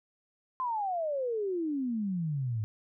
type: exponential sweep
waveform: sine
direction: down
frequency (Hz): 1049 to 103.83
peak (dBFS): -29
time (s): 0.6-2.64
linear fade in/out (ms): 0
effects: none